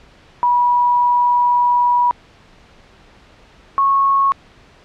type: tone pair in turn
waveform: sine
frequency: 972 / 1098.5 Hz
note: B5 / C#6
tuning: -28 / -16 cents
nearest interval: major second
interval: 212 cents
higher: second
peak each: -11 dBFS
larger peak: neither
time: 0.43-2.11 / 3.78-4.32 s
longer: first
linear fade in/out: 0 ms
effects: pink hiss -47 dBFS RMS until 4.84 s + low-pass 4000 Hz 12 dB/octave